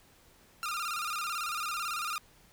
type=tone with vibrato; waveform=sawtooth; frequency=1295 Hz; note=E6; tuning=31 cents flat; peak=-29 dBFS; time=0.63-2.18 s; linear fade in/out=0 ms; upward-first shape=square; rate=18 Hz; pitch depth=95 cents each way; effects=pink hiss -61 dBFS RMS until 2.52 s